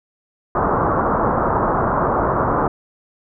white low-pass noise, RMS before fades -18 dBFS, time 0.55-2.68 s, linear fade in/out 2 ms, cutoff 1300 Hz, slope 48 dB/octave, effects none

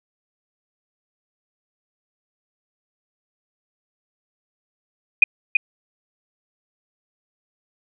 sine tone with echo, 2462 Hz, D#7, 19 cents flat, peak -6 dBFS, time 5.22-5.24 s, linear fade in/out 5 ms, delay 330 ms, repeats 1, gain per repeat -5 dB, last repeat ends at 5.57 s, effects none

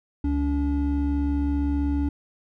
triangle tone pair together, 70.45 / 286.4 Hz, C#2 / D4, +29 / -43 cents, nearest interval 2 octaves, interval 2428 cents, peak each -22 dBFS, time 0.24-2.09 s, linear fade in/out 5 ms, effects none

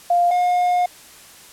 sine / triangle tone pair in turn, 700 / 715.5 Hz, F5 / F5, +4 / +42 cents, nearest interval unison, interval 38 cents, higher second, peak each -13 dBFS, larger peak neither, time 0.1-0.31 / 0.31-0.86 s, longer second, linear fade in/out 5 ms, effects white hiss -44 dBFS RMS until 1.52 s + low-pass 12000 Hz 12 dB/octave

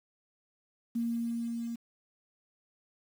sine tone with level ramp, 233.1 Hz, A#3, in tune, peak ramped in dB -28 to -34 dBFS, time 0.95-1.76 s, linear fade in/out 10 ms, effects 9-bit

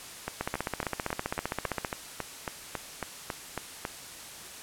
two click trains, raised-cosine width 0.5 ms, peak -14 / -16 dBFS, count 23 / 14, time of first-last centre 0.41-1.848 / 0.28-3.851 s, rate 15.3 / 3.64 Hz, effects white hiss -44 dBFS RMS until 4.62 s + low-pass 11000 Hz 12 dB/octave

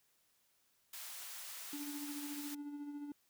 white high-pass noise, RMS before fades -48 dBFS, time 0.93-2.55 s, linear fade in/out 5 ms, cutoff 830 Hz, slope 12 dB/octave
triangle tone with tremolo, 290 Hz, D4, 22 cents flat, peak -39 dBFS, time 1.73-3.12 s, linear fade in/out 2 ms, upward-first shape sine, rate 14 Hz, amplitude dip 45%
effects white hiss -75 dBFS RMS until 3.29 s

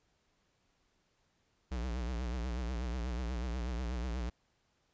square tone with vibrato, 60.6 Hz, B1, 32 cents flat, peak -35 dBFS, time 1.71-4.3 s, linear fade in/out 10 ms, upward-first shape triangle, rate 8.2 Hz, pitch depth 150 cents each way, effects pink hiss -75 dBFS RMS until 4.93 s + resampled to 16000 Hz

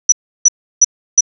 sine tone bursts, 5910 Hz, F#8, 3 cents flat, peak -3 dBFS, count 4, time 0.09-1.208 s, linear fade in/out 5 ms, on 32 ms, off 330 ms, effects none

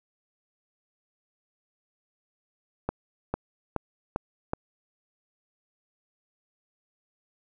accelerating click train, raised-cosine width 1 ms, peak -13 dBFS, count 5, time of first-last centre 2.89-4.534 s, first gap 450 ms, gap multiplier 0.94, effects none

